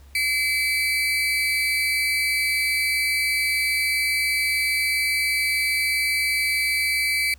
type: tone pair together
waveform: 35% pulse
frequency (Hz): 2052 / 2305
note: C7 / D7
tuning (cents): -34 / -33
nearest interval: major second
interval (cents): 201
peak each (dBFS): -26 / -19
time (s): 0.15-7.34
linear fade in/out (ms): 2
effects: added 68 Hz sine -45 dBFS peak until 7.38 s + pink hiss -57 dBFS RMS until 7.38 s